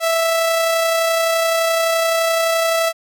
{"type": "tone with amplitude modulation", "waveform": "sawtooth", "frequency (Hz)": 659.3, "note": "E5", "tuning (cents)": 0, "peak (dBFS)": -10, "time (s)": [0, 2.93], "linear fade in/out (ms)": 50, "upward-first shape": "sine", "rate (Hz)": 31.7, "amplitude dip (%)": 25, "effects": []}